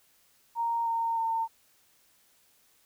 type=tone with pitch steps; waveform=sine; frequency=929 / 917.8 / 906.7 Hz; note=A#5 / A#5 / A#5; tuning=-6 / -27 / -48 cents; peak=-26 dBFS; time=0.55-1.48 s; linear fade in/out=50 ms; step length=310 ms; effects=white hiss -65 dBFS RMS until 2.85 s